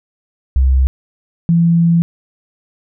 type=tone pair in turn; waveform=sine; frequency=65.6 / 168.58 Hz; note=C2 / E3; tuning=+5 / +39 cents; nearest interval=octave + major third; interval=1634 cents; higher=second; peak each=-8 dBFS; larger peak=neither; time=0.56-0.87 / 1.49-2.02 s; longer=second; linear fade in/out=0 ms; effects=none